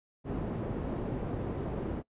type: low-pass noise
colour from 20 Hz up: white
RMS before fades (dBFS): -35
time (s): 0.24-2.03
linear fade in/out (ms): 50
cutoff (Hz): 350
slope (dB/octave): 12
effects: noise-tail reverb RT60 0.1 s tail -22 dB re dry + resampled to 8000 Hz